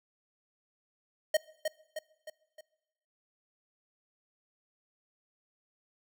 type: tone with echo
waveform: square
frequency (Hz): 622.3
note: D#5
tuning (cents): 0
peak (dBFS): -23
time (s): 1.34-1.37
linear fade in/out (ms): 5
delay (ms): 310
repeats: 4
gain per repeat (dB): -6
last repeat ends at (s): 2.61
effects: noise-tail reverb RT60 1.0 s tail -22 dB re dry